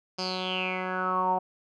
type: tone with low-pass filter sweep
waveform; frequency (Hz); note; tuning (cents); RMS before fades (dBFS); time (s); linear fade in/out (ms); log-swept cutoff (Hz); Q
10% pulse; 185; F#3; 0; -29; 0.18-1.39; 10; 5200 to 810; 8.4
effects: none